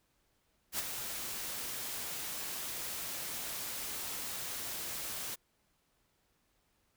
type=noise with ADSR envelope; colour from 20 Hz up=white; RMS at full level=-33 dBFS; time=0.72-5.36 s; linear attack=70 ms; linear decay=23 ms; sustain=-7 dB; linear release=22 ms; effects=pink hiss -75 dBFS RMS until 6.96 s